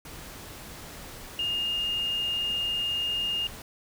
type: tone in noise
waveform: sine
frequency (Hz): 2831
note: F7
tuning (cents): +23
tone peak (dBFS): -26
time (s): 1.39-3.47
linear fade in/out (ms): 2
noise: pink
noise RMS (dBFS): -43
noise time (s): 0.05-3.62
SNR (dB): +14
effects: none